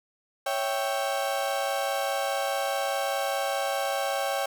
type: chord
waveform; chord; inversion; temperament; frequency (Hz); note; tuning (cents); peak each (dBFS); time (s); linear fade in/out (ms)
35% pulse; C# diminished; none; equal; 554.4 / 659.3 / 784; C#5 / E5 / G5; 0 / 0 / 0; -28 / -32 / -28; 0.46-4.46; 5
effects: none